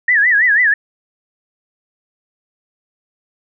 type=tone with vibrato; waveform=sine; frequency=1813 Hz; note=A#6; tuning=49 cents flat; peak=-9 dBFS; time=0.08-0.74 s; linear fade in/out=5 ms; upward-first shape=sine; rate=6.1 Hz; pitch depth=180 cents each way; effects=none